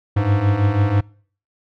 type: beating tone pair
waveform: square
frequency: 97.6 / 103.7 Hz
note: G2 / G#2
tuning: -7 / -2 cents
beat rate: 6.1 Hz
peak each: -21 / -17 dBFS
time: 0.16-1.01 s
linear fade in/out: 10 ms
effects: noise-tail reverb RT60 0.5 s tail -25 dB re dry + low-pass 2000 Hz 12 dB/octave